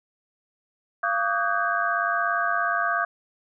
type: tone cluster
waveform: sine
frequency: 688 / 1141 / 1238 / 1517 / 1618 Hz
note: F5 / C#6 / D#6 / F#6 / G#6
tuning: -26 / +50 / -9 / +43 / -46 cents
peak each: -28 dBFS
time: 1.03-3.05 s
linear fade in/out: 5 ms
effects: none